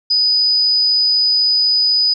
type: tone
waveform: sine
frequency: 4978 Hz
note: D#8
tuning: in tune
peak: -11 dBFS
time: 0.1-2.14 s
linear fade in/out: 10 ms
effects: none